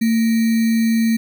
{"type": "tone with sample-and-hold", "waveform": "sine", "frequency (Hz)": 226.1, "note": "A3", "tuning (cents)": 47, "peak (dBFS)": -13, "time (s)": [0.01, 1.17], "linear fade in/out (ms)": 10, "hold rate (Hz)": 2100, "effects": []}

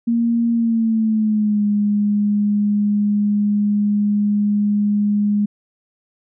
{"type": "tone with pitch glide", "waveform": "sine", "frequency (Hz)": [233.1, 206.5], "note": ["A#3", "G#3"], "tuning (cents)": [0, -10], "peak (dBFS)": -14, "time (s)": [0.07, 5.46], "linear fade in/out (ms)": 10, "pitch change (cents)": -210, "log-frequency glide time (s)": [0.52, 1.64], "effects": []}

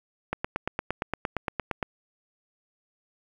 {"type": "click train", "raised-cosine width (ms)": 0.5, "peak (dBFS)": -12, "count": 14, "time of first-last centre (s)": [0.33, 1.828], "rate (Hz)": 8.68, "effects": ["8-bit"]}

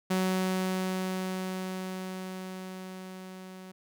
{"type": "tone with level ramp", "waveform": "sawtooth", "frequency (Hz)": 186.6, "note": "F#3", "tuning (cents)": 15, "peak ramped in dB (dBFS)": [-21, -40], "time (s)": [0.1, 3.72], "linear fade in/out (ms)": 10, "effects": []}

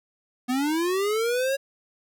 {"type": "linear sweep", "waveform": "square", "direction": "up", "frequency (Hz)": [243.5, 554.4], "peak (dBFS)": -23, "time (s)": [0.48, 1.57], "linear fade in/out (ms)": 20, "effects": []}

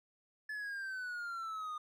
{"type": "exponential sweep", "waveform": "triangle", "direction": "down", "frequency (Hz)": [1732, 1218], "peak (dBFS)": -37, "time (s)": [0.49, 1.78], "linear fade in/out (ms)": 5, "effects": []}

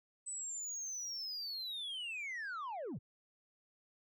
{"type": "linear sweep", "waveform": "sine", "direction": "down", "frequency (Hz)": [8080, 82], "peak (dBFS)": -37, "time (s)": [0.26, 2.99], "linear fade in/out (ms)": 20, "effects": ["tanh soft clip ceiling -39 dBFS"]}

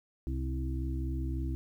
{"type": "harmonic tone with a mistuned harmonic", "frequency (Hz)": 65.41, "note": "C2", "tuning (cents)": 0, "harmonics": [1, 2, 4, 5], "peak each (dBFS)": [-32, -39, -42, -41], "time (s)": [0.27, 1.55], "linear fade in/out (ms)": 0, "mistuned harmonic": 1, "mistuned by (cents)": 45, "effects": ["11-bit"]}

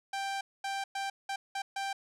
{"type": "tone bursts at uneven times", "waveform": "sawtooth", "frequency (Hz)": 786, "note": "G5", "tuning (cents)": 4, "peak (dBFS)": -29, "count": 6, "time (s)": [[0.13, 0.41], [0.64, 0.84], [0.95, 1.1], [1.29, 1.36], [1.55, 1.62], [1.76, 1.93]], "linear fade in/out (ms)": 5, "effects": ["low-pass 8000 Hz 12 dB/octave"]}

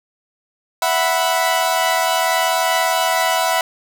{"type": "chord", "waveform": "sawtooth", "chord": "E suspended second", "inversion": "none", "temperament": "equal", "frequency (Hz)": [659.3, 740, 987.8], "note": ["E5", "F#5", "B5"], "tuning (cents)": [0, 0, 0], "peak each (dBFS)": -16, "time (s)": [0.82, 3.61], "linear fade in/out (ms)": 2, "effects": []}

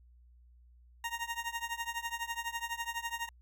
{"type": "tone with tremolo", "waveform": "20% pulse", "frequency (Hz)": 932.3, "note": "A#5", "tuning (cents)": 0, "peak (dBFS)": -27, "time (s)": [1.04, 3.29], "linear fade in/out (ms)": 2, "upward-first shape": "triangle", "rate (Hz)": 12, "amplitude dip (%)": 95, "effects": ["added 60 Hz sine -57 dBFS peak until 3.41 s"]}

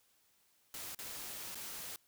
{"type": "noise with dropouts", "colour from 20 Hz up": "white", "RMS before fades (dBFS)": -45, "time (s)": [0.74, 1.96], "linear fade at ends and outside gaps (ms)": 1, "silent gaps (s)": [[0.948, 0.989], [1.547, 1.554]], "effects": ["white hiss -72 dBFS RMS until 2.07 s"]}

